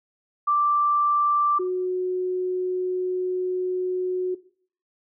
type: tone pair in turn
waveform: sine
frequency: 1174.7 / 366.6 Hz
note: D6 / F#4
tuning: 0 / -16 cents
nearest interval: octave + minor sixth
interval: 2016 cents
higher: first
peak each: -18 / -22 dBFS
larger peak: first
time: 0.47-1.59 / 1.59-4.35 s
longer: second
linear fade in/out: 10 ms
effects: noise-tail reverb RT60 0.5 s tail -17 dB re dry